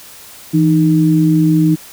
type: tone pair together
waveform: sine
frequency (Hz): 164 / 309.6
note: E3 / D#4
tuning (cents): -9 / -9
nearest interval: major seventh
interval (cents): 1100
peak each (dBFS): -11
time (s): 0.53-1.76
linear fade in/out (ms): 20
effects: white hiss -37 dBFS RMS until 1.92 s